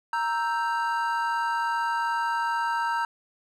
triangle chord, E diminished, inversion second, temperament equal, 932.3 / 1318.5 / 1568 Hz, Bb5 / E6 / G6, 0 / 0 / 0 cents, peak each -24 / -30 / -29 dBFS, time 0.13-3.05 s, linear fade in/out 2 ms, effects none

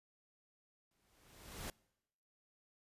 pink noise with exponential growth, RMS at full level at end -43 dBFS, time 0.91-1.7 s, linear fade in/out 2 ms, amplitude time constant 170 ms, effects noise-tail reverb RT60 0.9 s tail -25 dB re dry + resampled to 32000 Hz

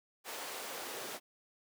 pink noise with high-pass filter sweep, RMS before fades -43 dBFS, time 0.24-1.2 s, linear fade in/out 50 ms, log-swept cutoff 620 to 370 Hz, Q 1.1, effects none

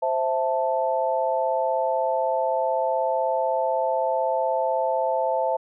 sine chord, A minor, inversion first, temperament equal, 523.3 / 659.3 / 880 Hz, C5 / E5 / A5, 0 / 0 / 0 cents, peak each -25 dBFS, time 0.02-5.57 s, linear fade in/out 10 ms, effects none

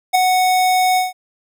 square tone with ADSR envelope, 739 Hz, F#5, 2 cents flat, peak -8 dBFS, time 0.13-1.13 s, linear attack 22 ms, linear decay 4 ms, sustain -5 dB, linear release 160 ms, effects none

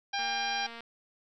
harmonic tone, 799 Hz, G5, 33 cents sharp, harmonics 1 / 2 / 3 / 4 / 5 / 6 / 7, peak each -33 / -36 / -38 / -39 / -40 / -41 / -41 dBFS, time 0.13-0.67 s, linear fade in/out 10 ms
click train, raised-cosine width 0.3 ms, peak -29 dBFS, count 144, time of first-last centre 0.19-0.806 s, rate 232 Hz
effects none

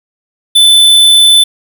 square tone, 3513 Hz, A7, 3 cents flat, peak -3 dBFS, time 0.55-1.44 s, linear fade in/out 10 ms, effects none

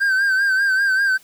triangle tone with vibrato, 1568 Hz, G6, in tune, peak -13 dBFS, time 0-1.18 s, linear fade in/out 20 ms, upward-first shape sine, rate 5.1 Hz, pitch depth 57 cents each way, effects white hiss -51 dBFS RMS until 1.23 s

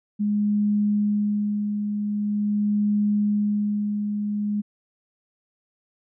sine tone with tremolo, 207.5 Hz, G#3, 1 cent flat, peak -18 dBFS, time 0.19-4.62 s, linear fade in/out 20 ms, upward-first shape sine, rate 0.44 Hz, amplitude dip 45%, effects none

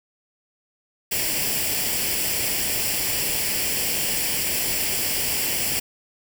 white noise with comb filter, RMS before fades -24 dBFS, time 1.11-5.8 s, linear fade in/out 10 ms, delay 0.39 ms, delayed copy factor +0.65, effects none

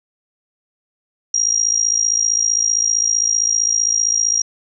sine tone with amplitude modulation, 5700 Hz, F8, 34 cents sharp, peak -10 dBFS, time 1.34-4.42 s, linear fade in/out 5 ms, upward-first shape sine, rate 55.4 Hz, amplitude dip 90%, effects none

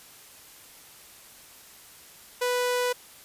sawtooth tone, 493.9 Hz, B4, in tune, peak -20 dBFS, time 2.41-2.93 s, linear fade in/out 10 ms, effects white hiss -50 dBFS RMS until 3.24 s + resampled to 32000 Hz

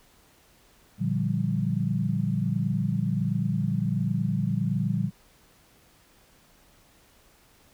sine chord, G minor seventh, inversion first, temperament equal, 116.54 / 146.83 / 174.61 / 196 Hz, Bb2 / D3 / F3 / G3, 0 / 0 / 0 / 0 cents, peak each -29 dBFS, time 0.98-5.11 s, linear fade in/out 50 ms, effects pink hiss -59 dBFS RMS until 7.73 s

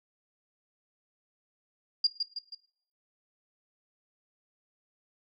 sine tone with echo, 4815 Hz, D8, 42 cents sharp, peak -20 dBFS, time 2.04-2.07 s, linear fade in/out 5 ms, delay 160 ms, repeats 3, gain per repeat -6 dB, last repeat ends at 2.55 s, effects noise-tail reverb RT60 0.6 s tail -20 dB re dry

